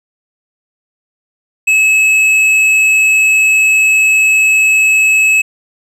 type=tone with hard clipping; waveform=triangle; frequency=2585 Hz; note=E7; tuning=34 cents flat; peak=-8 dBFS; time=1.67-5.42 s; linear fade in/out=10 ms; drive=10 dB; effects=none